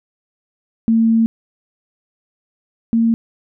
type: tone pair in turn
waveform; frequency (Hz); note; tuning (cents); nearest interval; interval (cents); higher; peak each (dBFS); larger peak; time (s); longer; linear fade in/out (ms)
sine; 226.2 / 228.7; A3 / A#3; +48 / -33; unison; 19; second; -10 / -11; first; 0.88-1.26 / 2.93-3.14; first; 0
effects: none